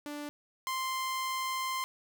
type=tone pair in turn; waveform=sawtooth; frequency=293.4 / 1045.6 Hz; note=D4 / C6; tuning=-2 / -1 cents; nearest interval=octave + minor seventh; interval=2201 cents; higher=second; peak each=-34 / -28 dBFS; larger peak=second; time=0.06-0.29 / 0.67-1.84 s; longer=second; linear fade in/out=0 ms; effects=none